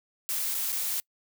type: noise with dropouts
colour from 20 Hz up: blue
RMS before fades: -30 dBFS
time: 0.29-1 s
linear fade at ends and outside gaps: 0 ms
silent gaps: 0.544-0.549 / 0.721-0.727 s
effects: noise-tail reverb RT60 0.1 s tail -26 dB re dry